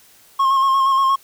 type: tone with vibrato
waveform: triangle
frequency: 1077 Hz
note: C6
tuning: 50 cents sharp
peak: -11 dBFS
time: 0.39-1.16 s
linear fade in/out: 10 ms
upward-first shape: square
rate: 8.5 Hz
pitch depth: 24 cents each way
effects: white hiss -50 dBFS RMS until 1.23 s